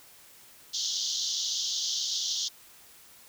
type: band-pass noise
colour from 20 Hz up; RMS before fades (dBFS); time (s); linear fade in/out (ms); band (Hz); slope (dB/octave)
white; -31; 0.73-2.49; 20; 3100 to 6600; 96
effects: white hiss -54 dBFS RMS until 3.28 s